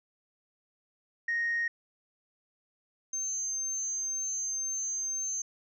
sine tone pair in turn, 1864.7 / 6301 Hz, A#6 / G8, 0 / +8 cents, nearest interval octave + major sixth, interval 2108 cents, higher second, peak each -26 / -30 dBFS, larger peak first, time 1.28-1.68 / 3.13-5.42 s, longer second, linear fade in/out 5 ms, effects tanh soft clip ceiling -24 dBFS

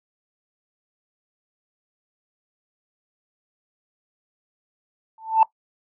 sine tone with exponential growth, 887 Hz, A5, 14 cents sharp, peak -7 dBFS, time 5.18-5.43 s, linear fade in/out 2 ms, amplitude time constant 53 ms, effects noise-tail reverb RT60 0.1 s tail -19 dB re dry + tanh soft clip ceiling -7 dBFS

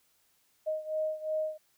sine beating tone pair, 622.3 / 625.1 Hz, D#5 / D#5, 0 / +8 cents, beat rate 2.8 Hz, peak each -32 / -35 dBFS, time 0.66-1.58 s, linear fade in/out 20 ms, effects white hiss -70 dBFS RMS until 1.77 s

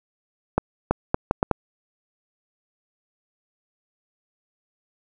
accelerating click train, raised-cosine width 1 ms, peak -4 dBFS, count 6, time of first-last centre 0.58-1.513 s, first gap 330 ms, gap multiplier 0.71, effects none

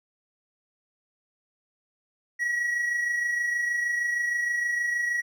triangle tone pair together, 1893 / 1919.4 Hz, A#6 / B6, +26 / -50 cents, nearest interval unison, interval 24 cents, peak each -34 / -23 dBFS, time 2.39-5.22 s, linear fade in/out 20 ms, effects none

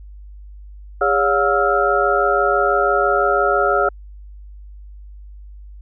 sine tone cluster, 406.2 / 566 / 717 / 1306 / 1392 Hz, G#4 / C#5 / F5 / E6 / F6, -38 / +36 / +45 / -17 / -6 cents, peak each -20 dBFS, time 1.01-3.89 s, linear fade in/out 5 ms, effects added 50 Hz sine -35 dBFS peak until 5.81 s

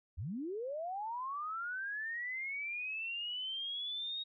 sine linear sweep, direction up, 65.4 to 3775 Hz, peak -37 dBFS, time 0.17-4.24 s, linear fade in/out 20 ms, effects none

